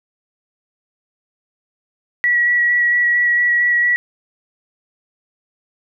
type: tone with vibrato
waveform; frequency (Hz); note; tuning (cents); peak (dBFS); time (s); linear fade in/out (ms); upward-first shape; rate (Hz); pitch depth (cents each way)
sine; 1930; B6; -40; -12; 2.24-3.96; 0; square; 4.4; 10
effects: none